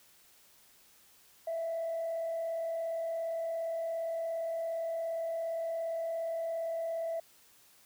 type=tone with frequency modulation; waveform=sine; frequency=661 Hz; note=E5; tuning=5 cents sharp; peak=-31 dBFS; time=1.47-7.2 s; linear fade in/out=5 ms; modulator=37.3 Hz; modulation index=0.32; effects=tanh soft clip ceiling -29 dBFS + white hiss -62 dBFS RMS until 7.85 s